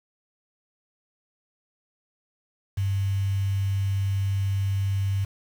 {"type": "tone with quantisation", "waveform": "sine", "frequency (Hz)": 98.1, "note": "G2", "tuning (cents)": 2, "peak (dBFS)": -22, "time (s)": [2.77, 5.25], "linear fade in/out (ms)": 10, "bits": 7, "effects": []}